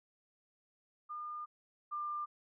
sine tone pair in turn, 1210 / 1195.4 Hz, D#6 / D6, -49 / +30 cents, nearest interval unison, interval 21 cents, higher first, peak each -40 / -36 dBFS, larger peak second, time 1.09-1.46 / 1.91-2.26 s, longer first, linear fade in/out 20 ms, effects none

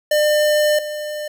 square tone pair in turn, 601 / 601 Hz, D5 / D5, +40 / +40 cents, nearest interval unison, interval 0 cents, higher neither, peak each -14 / -25 dBFS, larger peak first, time 0.11-0.79 / 0.79-1.28 s, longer first, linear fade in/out 5 ms, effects none

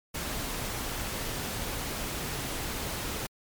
pink noise, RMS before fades -34 dBFS, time 0.14-3.27 s, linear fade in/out 10 ms, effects MP3 96 kbps

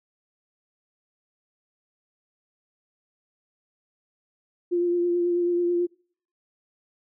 sine tone with vibrato, 349.2 Hz, F4, in tune, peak -20 dBFS, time 4.71-5.87 s, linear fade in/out 20 ms, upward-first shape triangle, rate 9.2 Hz, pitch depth 23 cents each way, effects noise-tail reverb RT60 0.5 s tail -24 dB re dry

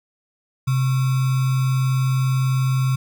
sine tone with sample-and-hold, 130.81 Hz, C3, in tune, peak -16 dBFS, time 0.67-2.96 s, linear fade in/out 10 ms, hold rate 1225 Hz, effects none

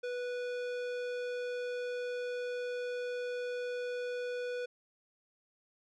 sine tone with tanh clipping, 491.9 Hz, B4, 7 cents flat, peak -37 dBFS, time 0.03-4.66 s, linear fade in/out 10 ms, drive 17 dB, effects none

